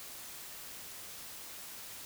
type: silence
effects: white hiss -47 dBFS RMS until 2.05 s